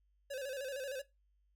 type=tone with vibrato; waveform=square; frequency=539 Hz; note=C#5; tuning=49 cents flat; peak=-40 dBFS; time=0.3-1.02 s; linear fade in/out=10 ms; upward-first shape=square; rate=13 Hz; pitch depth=77 cents each way; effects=noise-tail reverb RT60 0.2 s tail -17 dB re dry + added 50 Hz sine -70 dBFS peak until 1.55 s